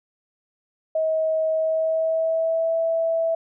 sine tone with pitch glide, 636 to 657.3 Hz, D#5 to E5, +38 to -5 cents, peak -19 dBFS, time 0.95-3.35 s, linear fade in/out 5 ms, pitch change +57 cents, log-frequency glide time 1.5-2.76 s, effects none

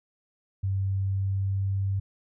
sine tone with pitch glide, 96.9 to 97.63 Hz, G2 to G2, -20 to -7 cents, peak -24 dBFS, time 0.63-2 s, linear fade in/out 10 ms, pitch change +13 cents, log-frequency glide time 0.93-1.77 s, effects none

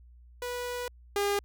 sawtooth tone pair in turn, 490 / 404.8 Hz, B4 / G#4, -14 / -44 cents, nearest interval minor third, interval 330 cents, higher first, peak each -29 / -22 dBFS, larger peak second, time 0.42-0.88 / 1.16-1.39 s, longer first, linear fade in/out 2 ms, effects added 60 Hz sine -51 dBFS peak until 1.44 s

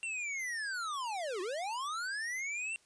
square linear two-way sweep, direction down then up, 2745 to 344.8 to 2745 Hz, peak -36 dBFS, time 0.03-2.76 s, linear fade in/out 0 ms, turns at 1.41 s, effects white hiss -67 dBFS RMS until 2.85 s + resampled to 22050 Hz

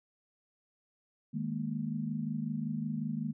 sine chord, D# suspended fourth, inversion none, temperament equal, 155.56 / 207.7 / 233.1 Hz, D#3 / G#3 / A#3, 0 / 0 / 0 cents, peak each -37 / -37 / -36 dBFS, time 1.33-3.33 s, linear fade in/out 20 ms, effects none

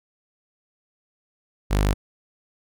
sawtooth tone, 50.3 Hz, G1, 45 cents sharp, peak -14 dBFS, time 1.7-1.94 s, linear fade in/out 20 ms, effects none

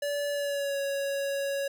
square tone with pitch glide, 576 to 556.4 Hz, D5 to C#5, -34 to +6 cents, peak -29 dBFS, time 0.02-1.68 s, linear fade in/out 5 ms, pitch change -60 cents, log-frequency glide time 0.31-0.79 s, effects none

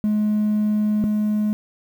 triangle tone pair in turn, 211.5 / 211.5 Hz, G#3 / G#3, +32 / +32 cents, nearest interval unison, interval 0 cents, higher neither, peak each -14 / -15 dBFS, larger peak first, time 0.04-1.04 / 1.04-1.53 s, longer first, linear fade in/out 0 ms, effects tanh soft clip ceiling -12 dBFS + 8-bit

